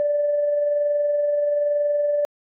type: tone with amplitude modulation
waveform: sine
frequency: 585 Hz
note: D5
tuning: 7 cents flat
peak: -16 dBFS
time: 0-2.25 s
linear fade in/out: 0 ms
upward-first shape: sine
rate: 21.1 Hz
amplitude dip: 30%
effects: tanh soft clip ceiling -12 dBFS